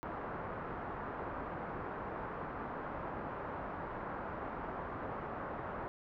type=low-pass noise; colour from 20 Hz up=white; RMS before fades=-42 dBFS; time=0.03-5.88 s; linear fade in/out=0 ms; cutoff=1300 Hz; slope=24 dB/octave; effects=none